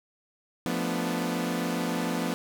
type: chord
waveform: sawtooth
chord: B half-diminished seventh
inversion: second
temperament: equal with one note detuned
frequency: 173.81 / 220 / 246.9 / 293.7 Hz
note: F3 / A3 / B3 / D4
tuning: -8 / 0 / 0 / 0 cents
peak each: -28 / -31 / -27 / -31 dBFS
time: 0.66-2.34 s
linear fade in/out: 0 ms
effects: none